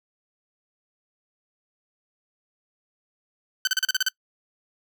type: tone bursts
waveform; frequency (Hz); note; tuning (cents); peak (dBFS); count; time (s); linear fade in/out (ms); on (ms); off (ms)
15% pulse; 1528; G6; -45; -13; 8; 3.65-4.086; 2; 23; 36
effects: noise-tail reverb RT60 0.1 s tail -25 dB re dry